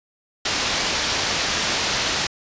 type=low-pass noise; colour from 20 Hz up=white; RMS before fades=-23 dBFS; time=0.45-2.27 s; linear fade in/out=5 ms; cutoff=6000 Hz; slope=24 dB/octave; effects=resampled to 16000 Hz